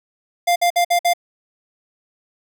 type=tone bursts; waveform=square; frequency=698.5 Hz; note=F5; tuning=in tune; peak=-14 dBFS; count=5; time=0.47-1.136 s; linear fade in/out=10 ms; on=90 ms; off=54 ms; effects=none